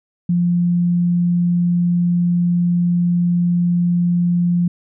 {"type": "tone", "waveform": "sine", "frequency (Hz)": 174.61, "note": "F3", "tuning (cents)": 0, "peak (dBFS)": -13, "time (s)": [0.29, 4.68], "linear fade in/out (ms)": 5, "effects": []}